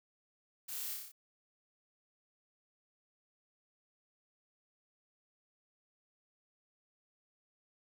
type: noise with echo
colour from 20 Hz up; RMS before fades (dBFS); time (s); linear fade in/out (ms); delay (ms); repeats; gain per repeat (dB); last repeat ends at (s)
blue; -44; 0.68-0.94; 10; 30; 6; -2; 1.12
effects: none